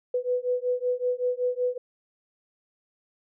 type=beating tone pair; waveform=sine; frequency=493.9 / 499.2 Hz; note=B4 / B4; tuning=0 / +19 cents; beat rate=5.3 Hz; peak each=-27 dBFS; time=0.14-1.78 s; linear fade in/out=5 ms; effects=none